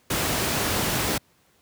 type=noise; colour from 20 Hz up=pink; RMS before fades=-24 dBFS; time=0.1-1.18 s; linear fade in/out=5 ms; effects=pink hiss -62 dBFS RMS until 1.61 s + high-pass 80 Hz 12 dB/octave